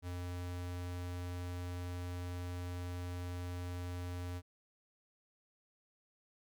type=tone; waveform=square; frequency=88.9 Hz; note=F2; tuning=31 cents sharp; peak=-40 dBFS; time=0.02-4.42 s; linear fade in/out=50 ms; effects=none